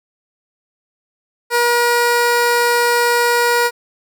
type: tone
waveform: 15% pulse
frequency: 478.1 Hz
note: A#4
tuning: 44 cents sharp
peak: -6 dBFS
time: 1.5-3.71 s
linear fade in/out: 50 ms
effects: none